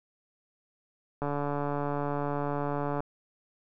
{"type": "click train", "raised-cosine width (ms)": 1, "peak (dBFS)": -18, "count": 258, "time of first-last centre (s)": [1.22, 3.005], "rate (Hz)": 144, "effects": []}